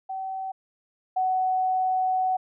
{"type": "tone pair in turn", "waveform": "sine", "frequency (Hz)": [764, 747], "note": ["G5", "F#5"], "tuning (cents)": [-45, 16], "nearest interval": "unison", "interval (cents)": 39, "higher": "first", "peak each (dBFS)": [-29, -21], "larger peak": "second", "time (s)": [[0.09, 0.52], [1.16, 2.37]], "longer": "second", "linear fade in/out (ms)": 10, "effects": []}